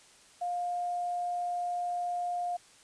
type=tone with quantisation; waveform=sine; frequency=707 Hz; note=F5; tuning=21 cents sharp; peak=-30 dBFS; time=0.41-2.57 s; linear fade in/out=10 ms; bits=9; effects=white hiss -58 dBFS RMS until 2.83 s + resampled to 22050 Hz